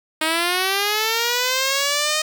5% pulse linear sweep, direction up, 310.4 to 622.3 Hz, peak -7 dBFS, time 0.21-2.22 s, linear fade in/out 5 ms, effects none

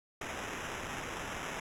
blue noise with sample-and-hold, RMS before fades -40 dBFS, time 0.21-1.6 s, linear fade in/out 5 ms, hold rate 4410 Hz, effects low-pass 10000 Hz 12 dB/octave

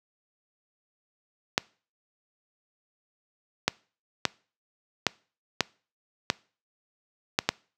clicks, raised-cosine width 0.2 ms, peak -3 dBFS, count 8, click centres 1.579 / 3.68 / 4.253 / 5.067 / 5.607 / 6.301 / 7.389 / 7.49 s, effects noise-tail reverb RT60 0.4 s tail -24 dB re dry + high-pass 100 Hz 12 dB/octave

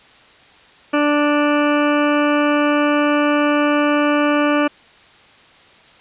harmonic tone, 293.7 Hz, D4, in tune, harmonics 1 / 2 / 3 / 4 / 5 / 6 / 8 / 9 / 10, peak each -16 / -19 / -27 / -22 / -25 / -29 / -28 / -31 / -32 dBFS, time 0.93-4.68 s, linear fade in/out 10 ms, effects white hiss -47 dBFS RMS until 6 s + resampled to 8000 Hz

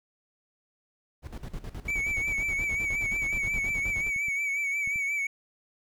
brown noise with tremolo, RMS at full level -36 dBFS, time 1.22-4.11 s, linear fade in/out 50 ms, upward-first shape square, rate 9.5 Hz, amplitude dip 75%
triangle tone with vibrato, 2268 Hz, C#7, 39 cents sharp, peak -25 dBFS, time 1.88-5.27 s, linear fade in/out 5 ms, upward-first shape sine, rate 5.6 Hz, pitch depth 50 cents each way
clicks, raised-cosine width 5 ms, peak -33 dBFS, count 7, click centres 3.379 / 3.564 / 3.706 / 4.162 / 4.284 / 4.875 / 4.959 s
effects none

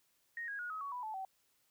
sine tone with pitch steps, 1864.7 / 1642.2 / 1446.2 / 1273.6 / 1121.6 / 987.8 / 869.9 / 766.1 Hz, A#6 / G#6 / F#6 / D#6 / C#6 / B5 / A5 / G5, 0 / -20 / -40 / +40 / +20 / 0 / -20 / -40 cents, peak -39 dBFS, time 0.37-1.25 s, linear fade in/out 2 ms, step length 110 ms, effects white hiss -75 dBFS RMS until 1.7 s

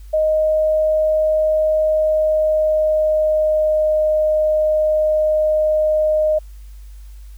sine tone with pitch glide, 622.3 to 617.3 Hz, D#5 to D#5, 0 to -14 cents, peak -13 dBFS, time 0.13-6.39 s, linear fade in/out 10 ms, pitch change -14 cents, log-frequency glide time 1.81-3.94 s, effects added 50 Hz sine -34 dBFS peak until 7.37 s + white hiss -55 dBFS RMS until 7.37 s

